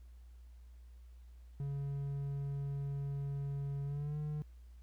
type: tone with pitch glide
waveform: triangle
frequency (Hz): 140 to 150.05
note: C#3 to D3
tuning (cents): +18 to +38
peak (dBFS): -34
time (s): 1.6-4.42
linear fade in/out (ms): 0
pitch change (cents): +120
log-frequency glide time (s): 3.84-4.17
effects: added 60 Hz sine -52 dBFS peak until 4.82 s + pink hiss -75 dBFS RMS until 4.82 s